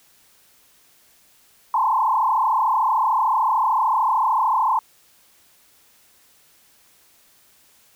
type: tone with frequency modulation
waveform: sine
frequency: 959 Hz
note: A#5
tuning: 49 cents sharp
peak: -16 dBFS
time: 1.74-4.79 s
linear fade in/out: 2 ms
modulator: 33.4 Hz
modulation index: 3.3
effects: white hiss -56 dBFS RMS until 7.95 s